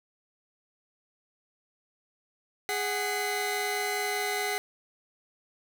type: tone cluster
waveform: sawtooth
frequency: 413.2 / 744 / 2041 Hz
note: G#4 / F#5 / C7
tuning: -9 / +9 / -44 cents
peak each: -29 dBFS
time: 2.69-4.58 s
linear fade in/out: 0 ms
effects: none